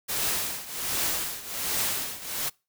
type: noise with tremolo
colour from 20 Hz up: white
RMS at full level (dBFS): -26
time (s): 0.08-2.5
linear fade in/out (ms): 20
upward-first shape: triangle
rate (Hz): 1.3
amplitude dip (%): 85
effects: noise-tail reverb RT60 0.3 s tail -26 dB re dry